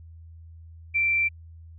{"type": "tone with frequency modulation", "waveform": "sine", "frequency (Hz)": 2349, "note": "D7", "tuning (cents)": 0, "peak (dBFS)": -20, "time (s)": [0.94, 1.29], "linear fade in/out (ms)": 20, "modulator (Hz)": 44.3, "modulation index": 0.3, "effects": ["added 82 Hz sine -43 dBFS peak until 1.78 s"]}